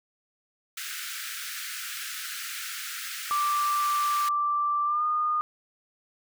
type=high-pass noise; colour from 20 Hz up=pink; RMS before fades=-36 dBFS; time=0.77-4.29 s; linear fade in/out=5 ms; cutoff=1300 Hz; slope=96 dB/octave
type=tone with pitch glide; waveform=sine; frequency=1174.7 to 1222.5 Hz; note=D6 to D#6; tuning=0 to -31 cents; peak=-23 dBFS; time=3.31-5.41 s; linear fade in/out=0 ms; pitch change=+69 cents; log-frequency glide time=4.85-5.04 s
effects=none